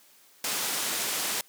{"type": "low-pass noise", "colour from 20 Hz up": "white", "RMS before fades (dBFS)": -30, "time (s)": [0.44, 1.41], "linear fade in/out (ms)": 2, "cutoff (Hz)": 11000, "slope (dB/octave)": 12, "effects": ["white hiss -58 dBFS RMS until 1.48 s", "high-pass 200 Hz 12 dB/octave"]}